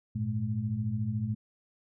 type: tone cluster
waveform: sine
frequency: 101.6 / 115.4 / 213.6 Hz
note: G#2 / A#2 / G#3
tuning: -38 / -17 / +49 cents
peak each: -35 / -31 / -34 dBFS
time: 0.15-1.35 s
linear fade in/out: 10 ms
effects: none